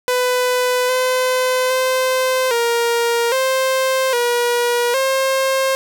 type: tone with pitch steps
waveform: sawtooth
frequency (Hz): 499.4 / 510 / 516 / 469.3 / 525 / 480.5 / 533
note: B4 / C5 / C5 / A#4 / C5 / B4 / C5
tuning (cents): +19 / -44 / -24 / +12 / +6 / -48 / +32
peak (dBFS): -11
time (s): 0.08-5.75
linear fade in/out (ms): 0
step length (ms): 810
effects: none